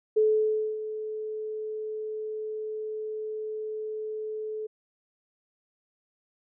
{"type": "tone with ADSR envelope", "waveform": "sine", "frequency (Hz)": 431.9, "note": "A4", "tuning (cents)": -32, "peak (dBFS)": -18, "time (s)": [0.16, 4.67], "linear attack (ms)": 13, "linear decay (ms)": 600, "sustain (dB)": -13, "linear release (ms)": 11, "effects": []}